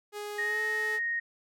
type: tone with pitch glide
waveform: sawtooth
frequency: 415.3 to 431.2 Hz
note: G#4 to A4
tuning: 0 to -35 cents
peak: -32 dBFS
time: 0.12-1 s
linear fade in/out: 50 ms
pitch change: +65 cents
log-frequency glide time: 0.41-0.6 s
type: tone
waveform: sine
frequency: 1864.7 Hz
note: A#6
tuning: in tune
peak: -28 dBFS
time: 0.38-1.2 s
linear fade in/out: 10 ms
effects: none